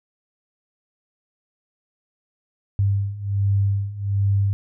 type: beating tone pair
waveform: sine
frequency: 98.7 / 100 Hz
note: G2 / G2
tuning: +12 / +35 cents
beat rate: 1.3 Hz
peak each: -23 / -20 dBFS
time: 2.79-4.53 s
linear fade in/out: 0 ms
effects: none